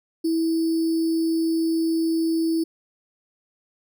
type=tone with sample-and-hold; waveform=sine; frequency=326.5 Hz; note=E4; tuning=17 cents flat; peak=-19 dBFS; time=0.24-2.64 s; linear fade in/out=10 ms; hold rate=4900 Hz; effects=none